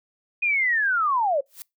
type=linear sweep; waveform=sine; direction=down; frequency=2489 to 523.3 Hz; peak=-19 dBFS; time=0.42-1.41 s; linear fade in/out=10 ms
type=noise with exponential growth; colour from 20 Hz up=blue; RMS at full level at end=-34 dBFS; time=1.46-1.62 s; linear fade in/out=0 ms; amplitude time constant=34 ms
effects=noise-tail reverb RT60 0.2 s tail -25 dB re dry